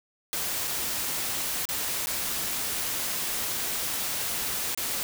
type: noise with dropouts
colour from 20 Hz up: white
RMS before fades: -30 dBFS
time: 0.33-5.03 s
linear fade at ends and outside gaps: 0 ms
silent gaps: 0.674-0.678 / 1.654-1.689 / 2.06-2.07 / 4.748-4.775 s
effects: none